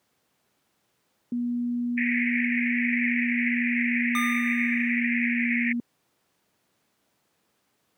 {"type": "tone with pitch glide", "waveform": "sine", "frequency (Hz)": [241.3, 238.1], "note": ["B3", "A#3"], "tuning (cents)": [-40, 37], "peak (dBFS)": -24, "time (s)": [1.32, 5.8], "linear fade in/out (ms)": 2, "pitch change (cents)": -23, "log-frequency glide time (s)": [2.36, 5.65]}
{"type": "band-pass noise", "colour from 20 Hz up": "white", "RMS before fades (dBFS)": -28, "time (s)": [1.97, 5.73], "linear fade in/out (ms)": 10, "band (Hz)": [1800, 2400], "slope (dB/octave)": 96}
{"type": "tone with exponential decay", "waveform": "square", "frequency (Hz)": 1210, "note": "D#6", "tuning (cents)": -49, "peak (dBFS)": -26, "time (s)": [4.15, 4.98], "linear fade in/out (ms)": 1, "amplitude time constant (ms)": 180}
{"effects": ["pink hiss -71 dBFS RMS until 7.97 s", "high-pass 150 Hz 12 dB/octave"]}